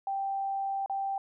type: tone with dropouts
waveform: sine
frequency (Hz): 784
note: G5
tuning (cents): 0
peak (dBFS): -29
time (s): 0.07-1.18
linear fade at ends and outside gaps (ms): 2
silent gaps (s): 0.861-0.897
effects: none